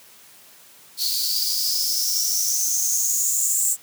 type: noise with high-pass filter sweep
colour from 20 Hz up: blue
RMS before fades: -22 dBFS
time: 0.97-3.77 s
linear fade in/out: 50 ms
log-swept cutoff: 4300 to 7700 Hz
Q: 9.7
effects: white hiss -49 dBFS RMS until 3.82 s + high-pass 100 Hz 12 dB/octave